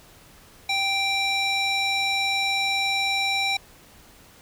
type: tone with band-pass filter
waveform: square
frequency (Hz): 784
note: G5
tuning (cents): 0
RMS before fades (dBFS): -24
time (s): 0.69-3.57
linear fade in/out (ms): 5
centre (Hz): 3300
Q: 1.9
effects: pink hiss -51 dBFS RMS until 4.41 s